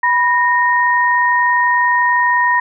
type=tone pair together; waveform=sine; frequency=981.6 / 1853 Hz; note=B5 / A#6; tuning=-11 / -11 cents; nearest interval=major seventh; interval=1100 cents; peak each=-13 / -14 dBFS; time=0.03-2.6 s; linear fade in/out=5 ms; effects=none